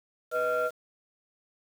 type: tone cluster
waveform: sine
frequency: 492.4 / 629 / 1380 Hz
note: B4 / D#5 / F6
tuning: -5 / +19 / -21 cents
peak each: -28 dBFS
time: 0.31-0.71 s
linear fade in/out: 50 ms
effects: tanh soft clip ceiling -20 dBFS + 8-bit